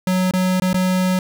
square tone with dropouts, 184.7 Hz, F#3, 3 cents flat, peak -16 dBFS, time 0.07-1.19 s, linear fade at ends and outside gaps 2 ms, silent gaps 0.311-0.336 / 0.599-0.62 / 0.731-0.743 s, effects 9-bit

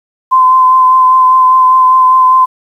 sine tone with vibrato, 1030 Hz, C6, 28 cents flat, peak -3 dBFS, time 0.31-2.46 s, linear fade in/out 20 ms, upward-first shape sine, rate 5 Hz, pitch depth 16 cents each way, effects 7-bit

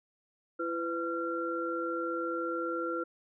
sine tone cluster, 336.3 / 502 / 1373 Hz, E4 / B4 / F6, +35 / +28 / -30 cents, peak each -35 / -36 / -35 dBFS, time 0.59-3.04 s, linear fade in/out 10 ms, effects none

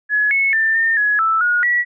sine tone with pitch steps, 1693 / 2196 / 1784 / 1814 / 1682 / 1319 / 1444 / 1936 Hz, G#6 / C#7 / A6 / A#6 / G#6 / E6 / F#6 / B6, +33 / -17 / +23 / -48 / +22 / +1 / -43 / -35 cents, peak -13 dBFS, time 0.09-1.85 s, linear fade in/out 50 ms, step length 220 ms, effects none

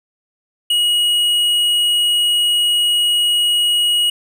sine tone with tanh clipping, 2900 Hz, F#7, 35 cents flat, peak -14 dBFS, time 0.7-4.1 s, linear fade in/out 5 ms, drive 10 dB, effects none

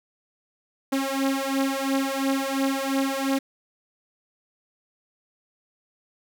sawtooth beating tone pair, 269.6 / 272.5 Hz, C#4 / C#4, -48 / -29 cents, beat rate 2.9 Hz, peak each -22 / -22 dBFS, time 0.92-3.39 s, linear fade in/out 10 ms, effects none

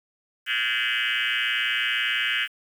sine tone with frequency modulation, 2300 Hz, D7, 37 cents flat, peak -21 dBFS, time 0.46-2.48 s, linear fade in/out 50 ms, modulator 118 Hz, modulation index 6.9, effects tanh soft clip ceiling -17 dBFS + 8-bit

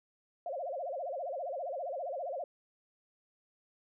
sine tone with vibrato, 614 Hz, D#5, 23 cents flat, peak -35 dBFS, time 0.46-2.44 s, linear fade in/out 2 ms, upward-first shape sine, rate 15 Hz, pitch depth 280 cents each way, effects none

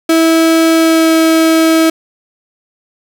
35% pulse tone with pitch glide, 325.9 to 323.3 Hz, E4 to E4, -20 to -34 cents, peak -5 dBFS, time 0.09-1.9 s, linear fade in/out 5 ms, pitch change -14 cents, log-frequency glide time 0.74-1.14 s, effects none

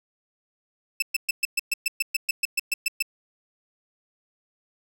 sawtooth tone bursts, 2637 Hz, E7, in tune, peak -17 dBFS, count 15, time 1-3.025 s, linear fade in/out 5 ms, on 23 ms, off 120 ms, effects none

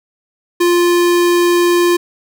square tone, 349.2 Hz, F4, in tune, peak -10 dBFS, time 0.6-1.97 s, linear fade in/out 10 ms, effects none

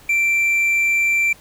triangle tone, 2349 Hz, D7, in tune, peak -13 dBFS, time 0.09-1.33 s, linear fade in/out 5 ms, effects pink hiss -47 dBFS RMS until 1.4 s

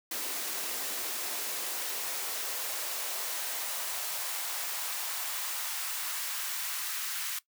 white noise with high-pass filter sweep, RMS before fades -35 dBFS, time 0.11-7.39 s, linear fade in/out 5 ms, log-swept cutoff 290 to 1400 Hz, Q 1.2, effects noise-tail reverb RT60 0.1 s tail -18 dB re dry

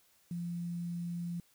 sine tone with quantisation, 172.6 Hz, F3, 20 cents flat, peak -35 dBFS, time 0.31-1.4 s, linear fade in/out 2 ms, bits 10, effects white hiss -68 dBFS RMS until 1.54 s

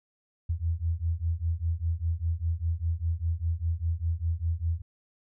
sine beating tone pair, 80.9 / 85.9 Hz, E2 / F2, -32 / -28 cents, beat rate 5 Hz, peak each -29 dBFS, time 0.49-4.82 s, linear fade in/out 10 ms, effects none

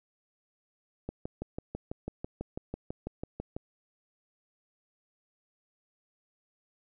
click train, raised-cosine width 2 ms, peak -22 dBFS, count 16, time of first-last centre 1.09-3.565 s, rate 6.06 Hz, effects none

